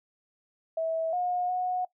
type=tone with pitch steps; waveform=sine; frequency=650 / 719 / 730 Hz; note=E5 / F#5 / F#5; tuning=-24 / -50 / -24 cents; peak=-26 dBFS; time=0.77-1.85 s; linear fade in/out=5 ms; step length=360 ms; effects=noise-tail reverb RT60 0.1 s tail -19 dB re dry